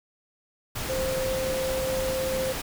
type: tone in noise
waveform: sine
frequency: 523.3 Hz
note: C5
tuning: in tune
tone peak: -26 dBFS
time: 0.89-2.53 s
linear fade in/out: 10 ms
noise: pink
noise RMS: -32 dBFS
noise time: 0.75-2.62 s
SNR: +3 dB
effects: none